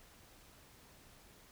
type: silence
effects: pink hiss -61 dBFS RMS until 1.51 s